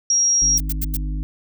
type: tone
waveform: sine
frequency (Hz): 5640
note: F8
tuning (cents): +16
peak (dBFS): -14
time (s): 0.1-0.58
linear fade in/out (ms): 2
type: harmonic tone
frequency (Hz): 50.9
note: G#1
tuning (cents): -34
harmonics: 1 / 3 / 5 / 6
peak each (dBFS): -22 / -32 / -36 / -38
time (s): 0.42-1.23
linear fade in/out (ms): 0
type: noise bursts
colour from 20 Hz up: violet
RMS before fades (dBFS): -25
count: 4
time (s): 0.57-0.969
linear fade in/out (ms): 5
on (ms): 33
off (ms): 89
effects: none